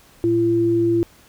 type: tone pair together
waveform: sine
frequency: 113.2 / 339.8 Hz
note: A2 / F4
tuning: +50 / -47 cents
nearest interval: octave + perfect fifth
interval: 1903 cents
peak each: -25 / -15 dBFS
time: 0.24-1.03 s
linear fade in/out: 0 ms
effects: pink hiss -51 dBFS RMS until 1.28 s